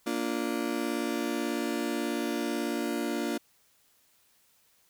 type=chord; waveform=35% pulse; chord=Bb major; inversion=none; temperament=just; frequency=233.1 / 291.4 / 349.6 Hz; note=Bb3 / D4 / F4; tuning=0 / -13 / +2 cents; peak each=-32 / -31 / -32 dBFS; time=0.06-3.38 s; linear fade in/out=10 ms; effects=white hiss -66 dBFS RMS until 4.89 s